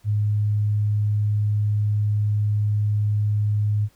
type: tone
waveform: sine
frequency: 104.7 Hz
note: G#2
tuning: 15 cents sharp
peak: -18 dBFS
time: 0.04-3.89 s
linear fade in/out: 50 ms
effects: pink hiss -60 dBFS RMS until 3.95 s